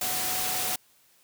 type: tone in noise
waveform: sine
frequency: 740 Hz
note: F#5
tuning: in tune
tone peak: -37 dBFS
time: 0.01-0.76 s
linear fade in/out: 5 ms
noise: white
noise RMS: -29 dBFS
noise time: 0.01-0.76 s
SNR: -11 dB
effects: white hiss -62 dBFS RMS until 1.23 s + high-pass 60 Hz 12 dB/octave